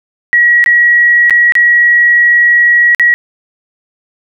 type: tone with dropouts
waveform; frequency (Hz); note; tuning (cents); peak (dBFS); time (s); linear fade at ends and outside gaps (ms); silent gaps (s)
sine; 1914; A#6; +45; -4; 0.33-3.14; 0; 0.641-0.661 / 1.297-1.307 / 1.522-1.553 / 2.948-2.997
effects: none